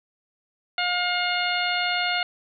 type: harmonic tone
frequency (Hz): 713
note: F5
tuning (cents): +36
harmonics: 1 / 2 / 3 / 4 / 5 / 6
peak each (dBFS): -28 / -28 / -28 / -29 / -33 / -32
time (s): 0.78-2.23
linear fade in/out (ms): 2
effects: none